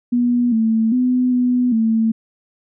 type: tone with pitch steps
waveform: sine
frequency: 242.6 / 223.2 / 251.2 / 248 / 223.7 Hz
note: B3 / A3 / B3 / B3 / A3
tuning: -31 / +25 / +30 / +7 / +29 cents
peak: -13 dBFS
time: 0.12-2.12 s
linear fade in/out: 10 ms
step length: 400 ms
effects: none